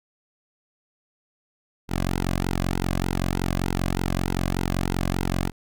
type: tone with flanger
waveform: sawtooth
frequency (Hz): 45.21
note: F#1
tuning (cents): -39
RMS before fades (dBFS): -25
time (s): 1.88-5.52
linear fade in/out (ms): 50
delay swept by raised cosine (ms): 1.7 to 2.23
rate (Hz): 3.3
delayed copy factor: -0.85
effects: none